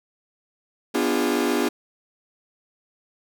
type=chord; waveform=40% pulse; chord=B diminished seventh; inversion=none; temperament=equal with one note detuned; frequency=246.9 / 293.7 / 349.2 / 409.4 Hz; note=B3 / D4 / F4 / Ab4; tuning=0 / 0 / 0 / -25 cents; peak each=-25 dBFS; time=0.94-1.69 s; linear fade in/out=10 ms; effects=none